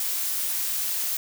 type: noise with amplitude modulation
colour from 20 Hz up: blue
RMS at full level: -26 dBFS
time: 0-1.17 s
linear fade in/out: 2 ms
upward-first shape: sine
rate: 184 Hz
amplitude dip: 25%
effects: none